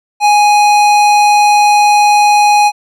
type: tone with hard clipping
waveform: sine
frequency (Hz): 830.6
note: G#5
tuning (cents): 0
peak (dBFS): -7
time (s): 0.2-2.72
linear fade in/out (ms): 50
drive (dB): 16
effects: none